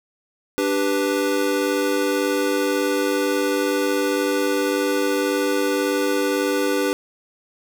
square chord, G major, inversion second, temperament equal, 293.7 / 392 / 493.9 Hz, D4 / G4 / B4, 0 / 0 / 0 cents, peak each -24 dBFS, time 0.58-6.93 s, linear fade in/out 0 ms, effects none

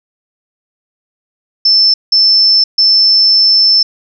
sine tone bursts at uneven times, 5300 Hz, E8, 9 cents sharp, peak -5 dBFS, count 3, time 1.65-1.94 / 2.12-2.64 / 2.78-3.83 s, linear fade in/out 5 ms, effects none

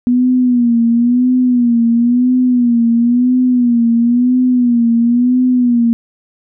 sine tone with vibrato, 242.3 Hz, B3, 33 cents flat, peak -8 dBFS, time 0.07-5.93 s, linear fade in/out 0 ms, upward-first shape sine, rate 0.98 Hz, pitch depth 77 cents each way, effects none

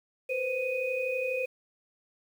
sine tone cluster, 485.9 / 518 / 2493 Hz, B4 / C5 / D#7, -28 / -17 / +3 cents, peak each -37 / -30 / -33 dBFS, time 0.29-1.46 s, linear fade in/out 10 ms, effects 9-bit

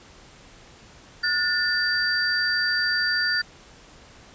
sine tone cluster, 1445 / 1778 / 4667 Hz, F#6 / A6 / D8, -41 / +18 / -12 cents, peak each -25 dBFS, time 1.23-3.42 s, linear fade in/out 10 ms, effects pink hiss -49 dBFS RMS until 4.34 s + resampled to 16000 Hz

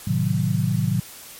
sine chord, A diminished seventh, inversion none, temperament equal, 110 / 130.81 / 155.56 / 185 Hz, A2 / C3 / Eb3 / Gb3, 0 / 0 / 0 / 0 cents, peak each -24 dBFS, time 0.07-1 s, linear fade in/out 5 ms, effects white hiss -41 dBFS RMS until 1.39 s + MP3 64 kbps

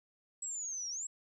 sine linear two-way sweep, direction down then up, 7820 to 5490 to 7820 Hz, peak -37 dBFS, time 0.42-1.07 s, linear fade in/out 5 ms, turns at 0.9 s, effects 13-bit

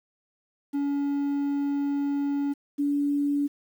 triangle / sine tone pair in turn, 283.3 / 286.4 Hz, C#4 / D4, +38 / -43 cents, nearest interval unison, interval 19 cents, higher second, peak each -22 dBFS, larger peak neither, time 0.73-2.54 / 2.78-3.48 s, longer first, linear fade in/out 20 ms, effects 9-bit

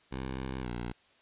10% pulse tone with pitch glide, 65.4 to 59.63 Hz, C2 to A#1, 0 to +40 cents, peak -27 dBFS, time 0.11-0.93 s, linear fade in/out 20 ms, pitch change -160 cents, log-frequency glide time 0.61-0.68 s, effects white hiss -64 dBFS RMS until 1.21 s + resampled to 8000 Hz

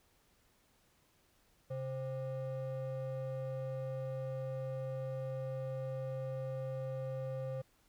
triangle ring-modulated tone, 329.6 Hz, E4, in tune, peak -32 dBFS, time 1.7-7.62 s, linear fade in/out 10 ms, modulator 197 Hz, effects pink hiss -71 dBFS RMS until 7.88 s

